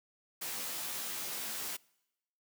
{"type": "noise with comb filter", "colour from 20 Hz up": "white", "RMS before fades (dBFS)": -39, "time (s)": [0.41, 1.77], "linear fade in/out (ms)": 10, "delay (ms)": 14, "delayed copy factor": 1, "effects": ["noise-tail reverb RT60 0.9 s tail -25 dB re dry", "high-pass 150 Hz 12 dB/octave"]}